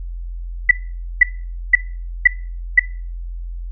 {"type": "tone bursts", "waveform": "sine", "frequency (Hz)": 1975.5, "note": "B6", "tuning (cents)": 0, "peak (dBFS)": -4, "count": 5, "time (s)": [0.69, 2.795], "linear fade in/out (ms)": 5, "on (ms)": 21, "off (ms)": 500, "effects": ["noise-tail reverb RT60 0.4 s tail -19 dB re dry", "added 43 Hz sine -25 dBFS peak until 3.71 s"]}